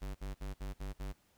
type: tone bursts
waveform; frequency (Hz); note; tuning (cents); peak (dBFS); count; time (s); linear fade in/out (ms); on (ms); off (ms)
square; 48.63; G1; -13; -39; 6; 0.01-1.13; 20; 140; 56
effects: pink hiss -71 dBFS RMS until 1.37 s